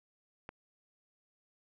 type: click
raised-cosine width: 0.5 ms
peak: -28 dBFS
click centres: 0.491 s
effects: none